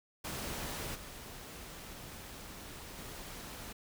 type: noise with level steps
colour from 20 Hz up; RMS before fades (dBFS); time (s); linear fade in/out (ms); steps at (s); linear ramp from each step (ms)
pink; -40 / -48 / -46; 0.24-3.73; 10; 0.94 / 2.97; 20
effects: none